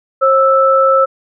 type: tone pair together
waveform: sine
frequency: 536.1 / 1318.5 Hz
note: C5 / E6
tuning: +42 / 0 cents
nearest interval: octave + major third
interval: 1558 cents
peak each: -10 dBFS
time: 0.21-1.06 s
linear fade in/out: 20 ms
effects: none